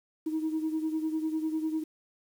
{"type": "beating tone pair", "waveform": "sine", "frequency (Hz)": [313.8, 323.8], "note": ["D#4", "E4"], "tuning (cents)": [15, -31], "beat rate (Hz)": 10, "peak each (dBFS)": [-28, -34], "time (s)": [0.26, 1.84], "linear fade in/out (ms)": 10, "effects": ["tanh soft clip ceiling -23 dBFS", "9-bit"]}